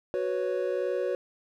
triangle chord, F# suspended fourth, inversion none, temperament just, 370 / 493.3 / 555 Hz, F#4 / B4 / C#5, 0 / -2 / +2 cents, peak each -29 dBFS, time 0.14-1.15 s, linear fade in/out 0 ms, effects none

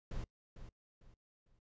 brown noise with echo, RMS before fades -40 dBFS, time 0.11-0.24 s, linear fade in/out 2 ms, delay 450 ms, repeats 3, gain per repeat -10 dB, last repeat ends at 1.59 s, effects noise-tail reverb RT60 0.1 s tail -24 dB re dry + resampled to 16000 Hz

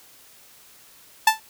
sawtooth tone with exponential decay, 880 Hz, A5, in tune, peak -6 dBFS, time 1.27-1.4 s, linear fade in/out 5 ms, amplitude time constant 27 ms, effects white hiss -51 dBFS RMS until 1.49 s

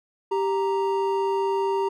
triangle tone pair together, 391.7 / 932.3 Hz, G4 / A#5, -1 / 0 cents, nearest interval octave + minor third, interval 1501 cents, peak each -21 / -24 dBFS, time 0.31-1.89 s, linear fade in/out 10 ms, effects none

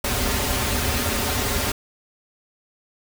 pink noise with comb filter, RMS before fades -23 dBFS, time 0.04-1.72 s, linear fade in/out 5 ms, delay 6.1 ms, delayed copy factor -0.85, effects none

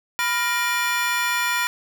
square tone cluster, 986 / 1402 / 1868 / 2385 / 3464 Hz, B5 / F6 / A#6 / D7 / A7, -3 / +6 / +3 / +26 / -28 cents, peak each -27 / -27 / -27 / -27 / -33 dBFS, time 0.19-1.67 s, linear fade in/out 0 ms, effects none

